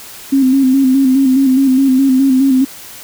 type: tone with vibrato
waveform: sine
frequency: 265.7 Hz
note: C4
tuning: 27 cents sharp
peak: -7 dBFS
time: 0.32-2.65 s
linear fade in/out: 10 ms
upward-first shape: square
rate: 4.8 Hz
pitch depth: 46 cents each way
effects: white hiss -33 dBFS RMS until 3.03 s